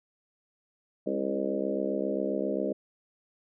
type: harmonic tone with a mistuned harmonic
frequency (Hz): 67.5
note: C#2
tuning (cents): -45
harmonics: 3 / 4 / 5 / 6 / 7 / 8 / 9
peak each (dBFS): -35 / -35 / -35 / -35 / -35 / -35 / -35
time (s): 1.06-2.73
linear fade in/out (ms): 10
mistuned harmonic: 5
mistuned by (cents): -27
effects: none